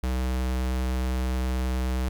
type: tone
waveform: square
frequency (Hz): 63.6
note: C2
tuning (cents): -48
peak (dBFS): -25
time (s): 0.03-2.09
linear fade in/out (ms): 5
effects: 11-bit